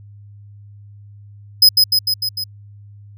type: tone with echo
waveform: 45% pulse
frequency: 5050 Hz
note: D#8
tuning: 25 cents sharp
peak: -6 dBFS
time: 1.62-1.69 s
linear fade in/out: 5 ms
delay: 150 ms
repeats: 5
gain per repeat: -3 dB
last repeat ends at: 2.44 s
effects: added 102 Hz sine -38 dBFS peak until 3.17 s